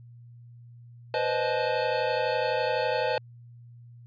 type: tone cluster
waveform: square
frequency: 492.1 / 524 / 618 / 864 Hz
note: B4 / C5 / D#5 / A5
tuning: -6 / +2 / -12 / -32 cents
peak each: -31 dBFS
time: 1.14-3.18 s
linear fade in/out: 2 ms
effects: added 119 Hz sine -46 dBFS peak until 4.06 s + resampled to 11025 Hz